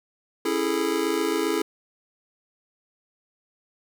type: chord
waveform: square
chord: A major seventh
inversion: first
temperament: just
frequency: 275 / 330 / 412.5 / 440 Hz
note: C#4 / E4 / G#4 / A4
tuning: -14 / +2 / -12 / 0 cents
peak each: -32 / -27 / -28 / -30 dBFS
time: 0.45-1.62 s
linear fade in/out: 5 ms
effects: none